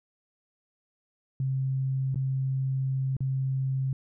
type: tone with dropouts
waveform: sine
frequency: 133.1 Hz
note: C3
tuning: 30 cents sharp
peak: -25 dBFS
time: 1.4-3.93 s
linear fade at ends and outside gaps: 2 ms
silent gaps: 2.145-2.157 / 3.167-3.205 s
effects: none